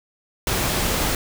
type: noise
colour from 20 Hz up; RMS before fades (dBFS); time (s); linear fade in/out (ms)
pink; -22; 0.47-1.15; 2
effects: none